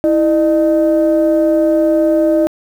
sine tone pair together, 326.6 / 608.1 Hz, E4 / D#5, -16 / -40 cents, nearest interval major seventh, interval 1076 cents, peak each -11 dBFS, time 0.04-2.47 s, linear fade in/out 0 ms, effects tanh soft clip ceiling -4 dBFS + 7-bit

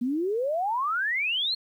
sine exponential sweep, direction up, 233.1 to 4322 Hz, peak -24 dBFS, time 0.01-1.55 s, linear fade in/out 10 ms, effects 10-bit

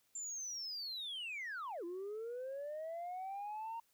sine linear two-way sweep, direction down then up, 7310 to 335.1 to 929 Hz, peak -39 dBFS, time 0.15-3.8 s, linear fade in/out 5 ms, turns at 1.84 s, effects tanh soft clip ceiling -39 dBFS + white hiss -75 dBFS RMS until 3.93 s

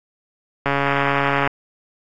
click train, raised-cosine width 0.5 ms, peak -4 dBFS, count 115, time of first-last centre 0.66-1.474 s, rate 140 Hz, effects AAC 32 kbps

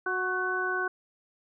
harmonic tone with a mistuned harmonic, 367.8 Hz, F#4, 10 cents flat, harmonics 1 / 2 / 3 / 4, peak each -33 / -37 / -34 / -29 dBFS, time 0.06-0.88 s, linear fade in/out 5 ms, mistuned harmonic 4, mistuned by +34 cents, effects none

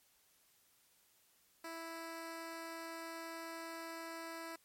10% pulse tone, 329.6 Hz, E4, in tune, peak -36 dBFS, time 1.64-4.56 s, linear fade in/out 5 ms, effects white hiss -71 dBFS RMS until 4.64 s + MP3 64 kbps

